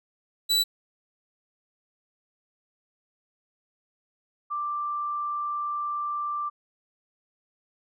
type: tone pair in turn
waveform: 40% pulse / sine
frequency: 3951 / 1178.4 Hz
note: B7 / D6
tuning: 0 / +6 cents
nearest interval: octave + major sixth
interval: 2094 cents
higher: first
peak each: -19 / -27 dBFS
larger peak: first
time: 0.49-0.64 / 4.5-6.5 s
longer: second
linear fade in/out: 20 ms
effects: none